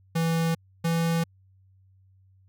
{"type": "tone pair in turn", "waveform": "square", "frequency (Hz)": [164.81, 166.24], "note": ["E3", "E3"], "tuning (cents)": [0, 15], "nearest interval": "unison", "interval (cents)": 15, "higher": "second", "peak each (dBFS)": -23, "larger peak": "neither", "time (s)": [[0.15, 0.55], [0.84, 1.24]], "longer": "neither", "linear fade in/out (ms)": 10, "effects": ["added 95 Hz sine -56 dBFS peak until 2.48 s"]}